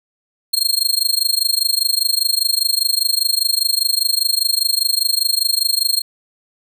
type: tone with amplitude modulation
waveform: sawtooth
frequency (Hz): 4233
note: C8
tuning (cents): +19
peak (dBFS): -8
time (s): 0.53-6.02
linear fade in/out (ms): 10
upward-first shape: sine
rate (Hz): 25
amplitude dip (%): 95
effects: none